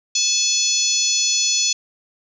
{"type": "harmonic tone with a mistuned harmonic", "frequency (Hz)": 864, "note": "A5", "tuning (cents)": -32, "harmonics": [3, 4, 5, 6, 7, 8], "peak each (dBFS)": [-27, -24, -23, -25, -21, -23], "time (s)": [0.15, 1.73], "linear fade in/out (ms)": 5, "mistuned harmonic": 4, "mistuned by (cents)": -22, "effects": []}